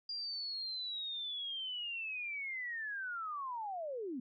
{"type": "linear sweep", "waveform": "sine", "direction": "down", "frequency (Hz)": [4814, 231.3], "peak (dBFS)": -38, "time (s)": [0.09, 4.2], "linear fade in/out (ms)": 5, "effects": []}